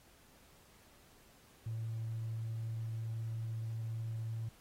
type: tone with tanh clipping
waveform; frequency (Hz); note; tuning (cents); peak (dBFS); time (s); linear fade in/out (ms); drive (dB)
triangle; 112.7; A2; +42; -36; 1.66-4.49; 5; 1
effects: pink hiss -64 dBFS RMS until 4.6 s + AAC 48 kbps